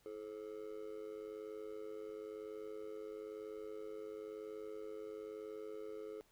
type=tone with amplitude modulation; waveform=triangle; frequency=429.7 Hz; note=A4; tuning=41 cents flat; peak=-39 dBFS; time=0.06-6.21 s; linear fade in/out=0 ms; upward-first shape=sine; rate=101 Hz; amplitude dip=90%; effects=pink hiss -72 dBFS RMS until 6.31 s